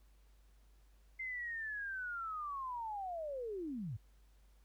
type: linear sweep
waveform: sine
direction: down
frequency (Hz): 2093 to 93.1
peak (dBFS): -39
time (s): 1.19-3.97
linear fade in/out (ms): 10
effects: added 50 Hz sine -62 dBFS peak until 4.64 s + pink hiss -75 dBFS RMS until 4.64 s